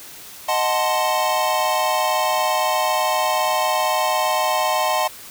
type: chord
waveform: square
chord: D# diminished seventh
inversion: none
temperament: equal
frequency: 622.3 / 740 / 880 / 1046.5 Hz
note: D#5 / F#5 / A5 / C6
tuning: 0 / 0 / 0 / 0 cents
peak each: -24 dBFS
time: 0.48-5.08 s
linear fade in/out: 10 ms
effects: white hiss -39 dBFS RMS until 5.3 s